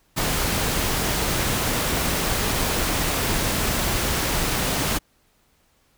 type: noise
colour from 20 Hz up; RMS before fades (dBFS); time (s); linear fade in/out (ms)
pink; -23; 0.16-4.99; 20
effects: pink hiss -63 dBFS RMS until 5.97 s